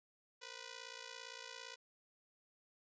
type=ring-modulated tone; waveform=5% pulse; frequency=493.9 Hz; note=B4; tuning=in tune; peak=-34 dBFS; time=0.41-1.76 s; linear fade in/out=20 ms; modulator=28.8 Hz; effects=resampled to 16000 Hz